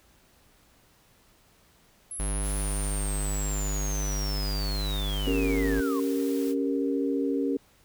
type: linear sweep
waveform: sine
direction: down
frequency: 11000 to 1030 Hz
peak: -34 dBFS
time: 2.11-6 s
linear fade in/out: 2 ms
type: tone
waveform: square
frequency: 50.2 Hz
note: G1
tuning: 42 cents sharp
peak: -28 dBFS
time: 2.19-5.81 s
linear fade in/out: 10 ms
type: high-pass noise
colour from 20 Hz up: white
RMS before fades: -44 dBFS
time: 2.41-6.55 s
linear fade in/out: 50 ms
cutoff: 100 Hz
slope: 24 dB/octave
type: chord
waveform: sine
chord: G diminished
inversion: second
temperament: equal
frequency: 277.2 / 392 / 466.2 Hz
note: Db4 / G4 / Bb4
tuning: 0 / 0 / 0 cents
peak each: -26 / -31 / -31 dBFS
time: 5.27-7.57 s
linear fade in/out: 2 ms
effects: pink hiss -61 dBFS RMS until 7.84 s

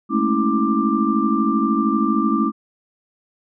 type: tone cluster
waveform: sine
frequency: 211.6 / 224.5 / 275.6 / 325.7 / 1183 Hz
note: G#3 / A3 / C#4 / E4 / D6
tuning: +33 / +35 / -10 / -21 / +12 cents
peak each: -22 dBFS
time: 0.09-2.52 s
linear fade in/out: 50 ms
effects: none

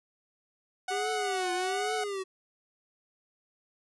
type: tone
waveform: sawtooth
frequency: 739 Hz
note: F#5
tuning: 2 cents flat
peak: -27 dBFS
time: 0.88-2.04 s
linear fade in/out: 5 ms
type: tone with vibrato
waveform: square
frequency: 391.6 Hz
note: G4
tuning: 2 cents flat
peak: -33 dBFS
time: 0.9-2.24 s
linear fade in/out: 20 ms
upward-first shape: triangle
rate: 1.2 Hz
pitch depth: 200 cents each way
effects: resampled to 24000 Hz

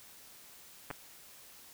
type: clicks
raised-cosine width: 0.5 ms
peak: -24 dBFS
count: 2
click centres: 0.904 / 0.911 s
effects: white hiss -55 dBFS RMS until 1.73 s

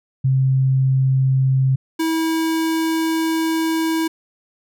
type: tone pair in turn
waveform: sine / square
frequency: 132.5 / 323.6 Hz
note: C3 / E4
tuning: +22 / -32 cents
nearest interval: octave + minor third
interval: 1546 cents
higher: second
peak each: -13 / -18 dBFS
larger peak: first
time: 0.24-1.76 / 1.99-4.08 s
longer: second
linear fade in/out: 10 ms
effects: none

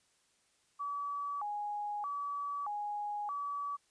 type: tone with vibrato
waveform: sine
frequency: 974 Hz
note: B5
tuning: 24 cents flat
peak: -35 dBFS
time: 0.79-3.77 s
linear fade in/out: 20 ms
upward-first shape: square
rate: 0.8 Hz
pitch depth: 280 cents each way
effects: white hiss -72 dBFS RMS until 3.9 s + resampled to 22050 Hz

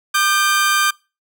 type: tone pair together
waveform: sawtooth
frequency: 1200 / 1564.7 Hz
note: D6 / G6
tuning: +37 / -4 cents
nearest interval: perfect fourth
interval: 459 cents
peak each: -13 dBFS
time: 0.14-0.91 s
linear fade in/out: 10 ms
effects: noise-tail reverb RT60 0.3 s tail -25 dB re dry

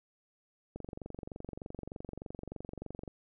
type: click train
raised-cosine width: 2 ms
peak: -28 dBFS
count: 55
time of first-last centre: 0.76-3.078 s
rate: 23.3 Hz
effects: none

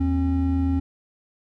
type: tone pair together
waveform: triangle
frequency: 80.4 / 270.4 Hz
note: E2 / C#4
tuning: -43 / -43 cents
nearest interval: octave + major sixth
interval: 2100 cents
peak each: -20 dBFS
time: 0-0.8 s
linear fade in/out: 10 ms
effects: none

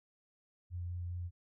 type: tone with vibrato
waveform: sine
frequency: 88 Hz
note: F2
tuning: 14 cents sharp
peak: -37 dBFS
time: 0.7-1.31 s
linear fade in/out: 50 ms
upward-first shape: sine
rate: 4.9 Hz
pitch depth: 12 cents each way
effects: none

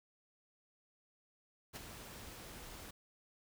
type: noise with ADSR envelope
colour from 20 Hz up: pink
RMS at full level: -44 dBFS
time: 1.73-2.91 s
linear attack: 31 ms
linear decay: 23 ms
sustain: -7 dB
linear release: 8 ms
effects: none

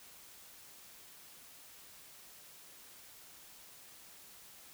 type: silence
effects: white hiss -56 dBFS RMS until 4.73 s

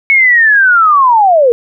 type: linear sweep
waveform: sine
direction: down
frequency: 2217 to 454.7 Hz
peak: -4 dBFS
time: 0.1-1.52 s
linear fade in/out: 0 ms
effects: none

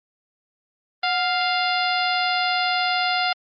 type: harmonic tone with a mistuned harmonic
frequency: 698.5 Hz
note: F5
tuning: in tune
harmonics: 1 / 2 / 3 / 4 / 5 / 6 / 7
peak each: -23 / -26 / -28 / -29 / -30 / -31 / -31 dBFS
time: 1.03-3.33 s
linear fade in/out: 5 ms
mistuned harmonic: 1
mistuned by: +82 cents
effects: Opus 32 kbps

